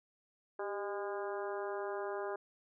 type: harmonic tone with a mistuned harmonic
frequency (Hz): 203.8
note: G#3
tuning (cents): -32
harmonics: 2 / 3 / 4 / 5 / 6 / 7 / 8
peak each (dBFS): -39 / -43 / -45 / -47 / -49 / -50 / -51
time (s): 0.59-2.36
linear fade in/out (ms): 5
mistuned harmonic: 2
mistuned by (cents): -47
effects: none